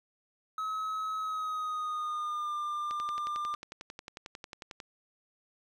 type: tone with pitch glide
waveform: triangle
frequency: 1282 to 1196.1 Hz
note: E6 to D6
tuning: -49 to +31 cents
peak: -30 dBFS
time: 0.58-3.55 s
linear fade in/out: 2 ms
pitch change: -120 cents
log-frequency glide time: 1.18-2.57 s
type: click train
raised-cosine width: 0.2 ms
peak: -25 dBFS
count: 22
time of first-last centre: 2.91-4.802 s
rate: 11.1 Hz
effects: none